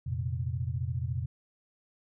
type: chord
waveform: sine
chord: F suspended fourth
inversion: none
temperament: equal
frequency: 87.31 / 116.54 / 130.81 Hz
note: F2 / Bb2 / C3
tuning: 0 / 0 / 0 cents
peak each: -34 dBFS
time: 0.06-1.26 s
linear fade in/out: 10 ms
effects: none